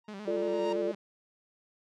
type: tone with exponential growth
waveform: 45% pulse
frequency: 932.3 Hz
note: A#5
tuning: in tune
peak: -33 dBFS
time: 0.04-0.73 s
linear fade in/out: 5 ms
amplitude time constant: 150 ms
type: tone with vibrato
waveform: sawtooth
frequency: 203.4 Hz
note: G#3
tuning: 36 cents flat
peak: -36 dBFS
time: 0.08-0.95 s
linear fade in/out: 5 ms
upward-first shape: square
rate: 8.8 Hz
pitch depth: 72 cents each way
type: chord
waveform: sine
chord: D minor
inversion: first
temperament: equal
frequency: 349.2 / 440 / 587.3 Hz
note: F4 / A4 / D5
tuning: 0 / 0 / 0 cents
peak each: -32 / -33 / -32 dBFS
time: 0.27-0.92 s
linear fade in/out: 10 ms
effects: low-pass 5000 Hz 12 dB/octave